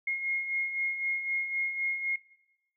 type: beating tone pair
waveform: sine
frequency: 2146 / 2149.9 Hz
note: C7 / C7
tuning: +43 / +46 cents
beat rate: 3.9 Hz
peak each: -37 / -30 dBFS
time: 0.07-2.16 s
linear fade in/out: 5 ms
effects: noise-tail reverb RT60 0.9 s tail -17 dB re dry